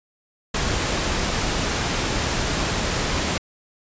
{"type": "noise", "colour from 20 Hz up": "pink", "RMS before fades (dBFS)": -23, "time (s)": [0.54, 3.38], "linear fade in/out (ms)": 5, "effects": ["resampled to 16000 Hz"]}